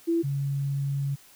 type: tone pair in turn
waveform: sine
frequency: 334.9 / 139.51 Hz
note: E4 / C#3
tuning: +27 / +11 cents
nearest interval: octave + minor third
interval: 1516 cents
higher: first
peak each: -21 / -25 dBFS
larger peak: first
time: 0.07-0.23 / 0.23-1.16 s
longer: second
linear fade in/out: 20 ms
effects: white hiss -54 dBFS RMS until 1.35 s